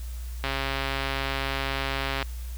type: click train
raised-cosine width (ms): 0.3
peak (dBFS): -12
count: 244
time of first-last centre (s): 0.44-2.227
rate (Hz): 136
effects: added 60 Hz sine -32 dBFS peak until 2.57 s + white hiss -49 dBFS RMS until 2.57 s